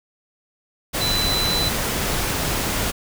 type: tone in noise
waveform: sine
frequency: 4000 Hz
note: B7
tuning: 21 cents sharp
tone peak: -21 dBFS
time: 1-1.7 s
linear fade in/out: 20 ms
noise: pink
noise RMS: -23 dBFS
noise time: 0.93-2.92 s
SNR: -1 dB
effects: none